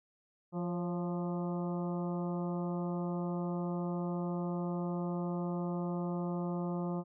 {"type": "harmonic tone with a mistuned harmonic", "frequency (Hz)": 174.61, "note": "F3", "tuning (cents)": 0, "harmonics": [1, 2, 3, 4, 5, 6, 7], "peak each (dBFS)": [-34, -40, -44, -46, -48, -50, -51], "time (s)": [0.52, 7.04], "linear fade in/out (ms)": 50, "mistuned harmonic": 3, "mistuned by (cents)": 45, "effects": []}